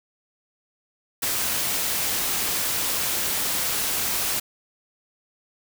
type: noise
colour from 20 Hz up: white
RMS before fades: -25 dBFS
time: 1.22-4.4 s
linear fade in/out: 10 ms
effects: none